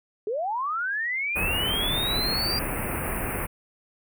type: linear sweep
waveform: sine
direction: up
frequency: 396.7 to 4789 Hz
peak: -25 dBFS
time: 0.27-2.59 s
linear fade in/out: 2 ms
type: band-stop noise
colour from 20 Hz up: pink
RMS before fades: -29 dBFS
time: 1.35-3.47 s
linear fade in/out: 20 ms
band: 2700 to 8800 Hz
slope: 96 dB/octave
effects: none